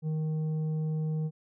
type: tone with tanh clipping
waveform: sine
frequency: 156.2 Hz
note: D#3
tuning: 7 cents sharp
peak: -29 dBFS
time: 0.02-1.31 s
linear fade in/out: 50 ms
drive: 6 dB
effects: none